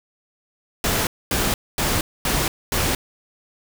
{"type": "noise bursts", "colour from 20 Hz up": "pink", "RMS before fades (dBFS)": -21, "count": 5, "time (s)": [0.84, 2.95], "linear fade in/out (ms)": 2, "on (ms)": 230, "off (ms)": 240, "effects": []}